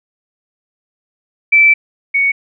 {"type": "tone pair in turn", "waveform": "sine", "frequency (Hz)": [2324, 2228], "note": ["D7", "C#7"], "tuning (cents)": [-19, 8], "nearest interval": "minor second", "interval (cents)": 73, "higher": "first", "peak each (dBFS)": [-5, -10], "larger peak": "first", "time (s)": [[1.52, 1.74], [2.14, 2.32]], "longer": "first", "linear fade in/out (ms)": 10, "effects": []}